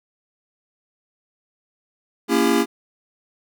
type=chord; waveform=square; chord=A# diminished seventh; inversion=none; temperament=just; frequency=233.1 / 279.7 / 335.6 / 402.8 Hz; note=A#3 / C#4 / E4 / G4; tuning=0 / +16 / +31 / +47 cents; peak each=-22 dBFS; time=2.28-2.66 s; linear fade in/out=50 ms; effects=none